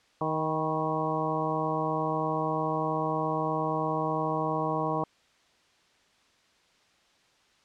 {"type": "harmonic tone with a mistuned harmonic", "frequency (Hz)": 156.9, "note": "D#3", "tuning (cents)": 15, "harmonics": [1, 2, 3, 4, 5, 6, 7], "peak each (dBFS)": [-34, -34, -34, -34, -34, -34, -34], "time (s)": [0.21, 5.04], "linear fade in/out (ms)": 2, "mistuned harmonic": 6, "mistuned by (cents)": 51, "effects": ["white hiss -64 dBFS RMS until 7.64 s", "low-pass 5000 Hz 12 dB/octave"]}